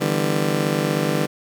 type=chord; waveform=20% pulse; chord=E minor seventh; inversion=third; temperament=just; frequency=148.33 / 164.81 / 197.78 / 247.2 Hz; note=D3 / E3 / G3 / B3; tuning=+18 / 0 / +16 / +2 cents; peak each=-18 / -21 / -20 / -23 dBFS; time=0-1.27 s; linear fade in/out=20 ms; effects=none